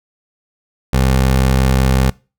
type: tone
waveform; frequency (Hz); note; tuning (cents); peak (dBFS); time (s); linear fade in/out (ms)
20% pulse; 65.41; C2; 0; -6; 0.93-2.1; 5
effects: noise-tail reverb RT60 0.3 s tail -23 dB re dry